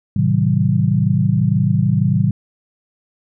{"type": "chord", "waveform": "sine", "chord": "A diminished seventh", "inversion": "none", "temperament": "just", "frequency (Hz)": [110, 132, 158.4, 190.08], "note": ["A2", "C3", "Eb3", "Gb3"], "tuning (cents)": [0, 16, 31, 47], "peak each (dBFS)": -18, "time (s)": [0.16, 2.31], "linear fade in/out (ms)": 5, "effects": []}